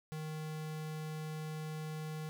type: tone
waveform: square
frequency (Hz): 155.56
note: D#3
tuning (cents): 0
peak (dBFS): -40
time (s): 0.12-2.29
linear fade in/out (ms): 0
effects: none